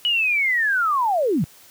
sine linear sweep, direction down, 2960 to 130.6 Hz, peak -17 dBFS, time 0.05-1.44 s, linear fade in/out 0 ms, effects white hiss -49 dBFS RMS until 1.7 s + high-pass 80 Hz 12 dB/octave

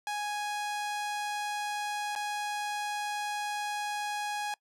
sawtooth tone with dropouts, 830.6 Hz, G#5, in tune, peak -28 dBFS, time 0.07-4.54 s, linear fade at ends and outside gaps 1 ms, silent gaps 2.152-2.16 s, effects noise-tail reverb RT60 0.1 s tail -23 dB re dry + low-pass 10000 Hz 12 dB/octave

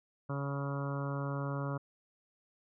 harmonic tone, 140 Hz, C#3, 18 cents sharp, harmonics 1 / 2 / 3 / 4 / 5 / 6 / 7 / 8 / 9 / 10, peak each -35 / -42 / -46 / -43 / -51 / -54 / -47 / -47 / -47 / -49 dBFS, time 0.29-1.78 s, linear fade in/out 10 ms, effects none

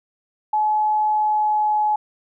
sine tone with pitch glide, 853 to 847.6 Hz, G#5 to G#5, +46 to +35 cents, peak -16 dBFS, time 0.53-1.96 s, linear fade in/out 5 ms, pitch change -11 cents, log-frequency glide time 1.07-1.78 s, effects none

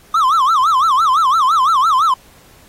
triangle tone with vibrato, 1169 Hz, D6, 8 cents flat, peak -8 dBFS, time 0.14-2.14 s, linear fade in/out 5 ms, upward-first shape sine, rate 5.9 Hz, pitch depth 250 cents each way, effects pink hiss -47 dBFS RMS until 2.68 s + AAC 48 kbps

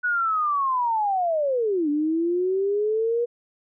sine linear two-way sweep, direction down then up, 1480 to 288.8 to 481.1 Hz, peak -20 dBFS, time 0.03-3.26 s, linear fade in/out 20 ms, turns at 1.89 s, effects none

